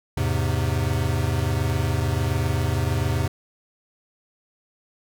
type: chord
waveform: square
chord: E augmented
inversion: none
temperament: equal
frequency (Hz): 82.41 / 103.83 / 130.81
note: E2 / G#2 / B#2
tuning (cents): 0 / 0 / 0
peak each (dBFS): -26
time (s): 0.17-3.28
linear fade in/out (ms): 5
effects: none